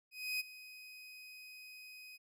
30% pulse tone with ADSR envelope, 2509 Hz, D#7, 14 cents sharp, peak -31 dBFS, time 0.11-2.18 s, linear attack 290 ms, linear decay 20 ms, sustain -17 dB, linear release 26 ms, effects none

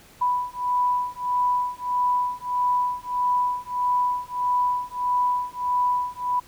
sine beating tone pair, 987.8 / 989.4 Hz, B5 / B5, 0 / +3 cents, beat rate 1.6 Hz, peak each -24 dBFS, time 0.21-6.4 s, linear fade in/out 10 ms, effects pink hiss -51 dBFS RMS until 6.47 s

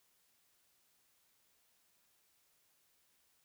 silence, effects white hiss -74 dBFS RMS until 3.44 s

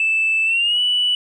triangle tone with pitch glide, 2637 to 2960 Hz, E7 to F#7, 0 to 0 cents, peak -12 dBFS, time 0-1.15 s, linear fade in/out 2 ms, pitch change +200 cents, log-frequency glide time 0.45-0.8 s, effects tanh soft clip ceiling -12 dBFS + resampled to 24000 Hz

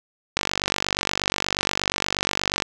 click train, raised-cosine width 0.2 ms, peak -3 dBFS, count 110, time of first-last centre 0.37-2.622 s, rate 48.4 Hz, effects none

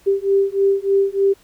sine beating tone pair, 392 / 395.3 Hz, G4 / G4, 0 / +15 cents, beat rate 3.3 Hz, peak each -17 dBFS, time 0.06-1.34 s, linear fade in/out 20 ms, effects pink hiss -53 dBFS RMS until 1.43 s

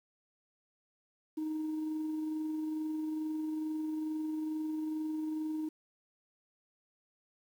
sine tone with amplitude modulation, 311.1 Hz, D#4, in tune, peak -30 dBFS, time 1.37-5.69 s, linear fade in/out 10 ms, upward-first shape sine, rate 22.3 Hz, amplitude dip 30%, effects tanh soft clip ceiling -31 dBFS + 10-bit

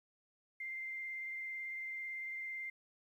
sine tone with vibrato, 2093 Hz, C7, in tune, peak -40 dBFS, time 0.6-2.7 s, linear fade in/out 5 ms, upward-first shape triangle, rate 18 Hz, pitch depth 15 cents each way, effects 12-bit

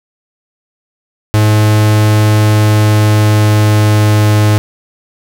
45% pulse tone with pitch glide, 106.7 to 105.78 Hz, G#2 to G#2, +47 to +32 cents, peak -6 dBFS, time 1.34-4.58 s, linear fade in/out 0 ms, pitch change -15 cents, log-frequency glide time 2.28-4.08 s, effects none

